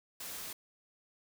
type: noise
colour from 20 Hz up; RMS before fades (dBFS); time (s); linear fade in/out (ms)
white; -43; 0.2-0.53; 5
effects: none